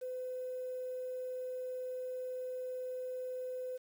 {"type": "tone", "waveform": "triangle", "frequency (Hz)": 507, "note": "B4", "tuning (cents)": 45, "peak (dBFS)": -34, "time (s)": [0.01, 3.78], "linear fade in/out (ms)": 20, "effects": ["tanh soft clip ceiling -35 dBFS", "10-bit"]}